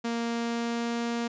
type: tone with pitch glide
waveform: sawtooth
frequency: 233.1 to 234.9 Hz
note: A#3 to A#3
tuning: 0 to +13 cents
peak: -24 dBFS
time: 0.04-1.28 s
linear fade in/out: 10 ms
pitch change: +13 cents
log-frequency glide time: 0.21-1.02 s
effects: resampled to 16000 Hz